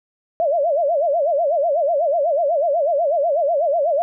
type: tone with vibrato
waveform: sine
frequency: 620 Hz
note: D#5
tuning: 6 cents flat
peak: -15 dBFS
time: 0.4-4.02 s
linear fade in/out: 0 ms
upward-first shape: sine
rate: 8.1 Hz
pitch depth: 210 cents each way
effects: none